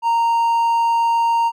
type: tone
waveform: triangle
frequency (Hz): 927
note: A#5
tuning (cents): -10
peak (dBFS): -12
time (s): 0.02-1.52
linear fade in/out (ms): 50
effects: none